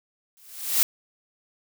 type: noise with exponential growth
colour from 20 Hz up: blue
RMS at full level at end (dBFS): -17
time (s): 0.37-0.83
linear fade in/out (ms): 0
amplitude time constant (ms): 100
effects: none